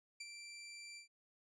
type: tone with ADSR envelope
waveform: 20% pulse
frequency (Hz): 2349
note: D7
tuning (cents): 0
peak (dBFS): -39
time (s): 0.2-1.08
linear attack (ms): 7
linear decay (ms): 33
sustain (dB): -6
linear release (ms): 110
effects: resampled to 22050 Hz